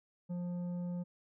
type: tone with tanh clipping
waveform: sine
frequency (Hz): 176.4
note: F3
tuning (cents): +18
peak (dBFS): -37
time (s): 0.29-1.04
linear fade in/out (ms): 20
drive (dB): 8
effects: none